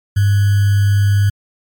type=tone with sample-and-hold; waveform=sine; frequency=100.5 Hz; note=G2; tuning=44 cents sharp; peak=-9 dBFS; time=0.16-1.3 s; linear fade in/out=10 ms; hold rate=1575 Hz; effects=MP3 96 kbps